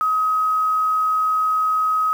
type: tone with quantisation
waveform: sine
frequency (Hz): 1267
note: D#6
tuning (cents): +31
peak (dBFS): -16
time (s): 0.01-2.13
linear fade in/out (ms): 0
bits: 7
effects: none